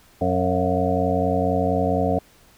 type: harmonic tone with a mistuned harmonic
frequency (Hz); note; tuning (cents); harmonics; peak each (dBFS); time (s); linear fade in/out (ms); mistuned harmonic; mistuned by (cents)
90.9; F#2; -30; 1 / 2 / 3 / 5 / 6 / 7 / 8; -26 / -26 / -26 / -26 / -26 / -26 / -26; 0.21-2.19; 5; 7; +71
effects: pink hiss -54 dBFS RMS until 2.57 s